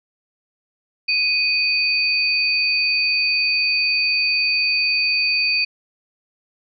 sine tone pair together, 2492 / 4578 Hz, D#7 / D8, +2 / -45 cents, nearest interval major seventh, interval 1053 cents, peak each -18 / -20 dBFS, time 1.08-5.65 s, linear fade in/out 10 ms, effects none

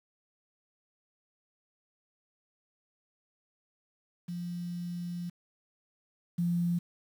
sine tone pair in turn, 174.61 / 173 Hz, F3 / F3, 0 / -16 cents, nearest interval unison, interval 16 cents, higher first, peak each -34 / -26 dBFS, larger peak second, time 4.28-5.3 / 6.38-6.79 s, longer first, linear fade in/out 10 ms, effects 9-bit

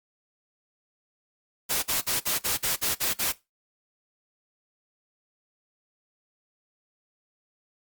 white noise bursts, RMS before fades -26 dBFS, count 9, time 1.69-3.326 s, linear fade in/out 20 ms, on 140 ms, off 47 ms, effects noise-tail reverb RT60 0.2 s tail -17 dB re dry + Opus 48 kbps

